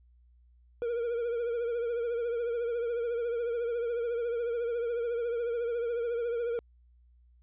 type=tone with vibrato; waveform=triangle; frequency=471.3 Hz; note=A#4; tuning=19 cents sharp; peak=-27 dBFS; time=0.82-6.59 s; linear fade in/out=0 ms; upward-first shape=triangle; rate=14 Hz; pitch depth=62 cents each way; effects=added 60 Hz sine -58 dBFS peak until 7.42 s + resampled to 8000 Hz